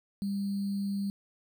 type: tone with sample-and-hold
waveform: sine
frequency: 198.9 Hz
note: G3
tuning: 25 cents sharp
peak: -29 dBFS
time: 0.22-1.1 s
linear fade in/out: 0 ms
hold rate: 4410 Hz
effects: none